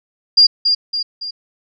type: tone with echo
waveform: sine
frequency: 4805 Hz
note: D8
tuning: 39 cents sharp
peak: -5 dBFS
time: 0.37-0.47 s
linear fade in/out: 10 ms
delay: 280 ms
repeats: 3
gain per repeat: -6 dB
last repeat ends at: 1.31 s
effects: none